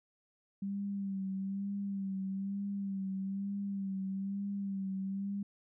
sine tone with vibrato, 196 Hz, G3, in tune, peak -34 dBFS, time 0.62-5.43 s, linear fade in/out 5 ms, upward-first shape sine, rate 1.1 Hz, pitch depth 40 cents each way, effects none

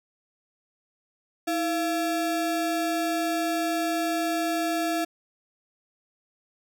square ring-modulated tone, 506 Hz, B4, 42 cents sharp, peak -22 dBFS, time 1.47-5.05 s, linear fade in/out 10 ms, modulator 183 Hz, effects none

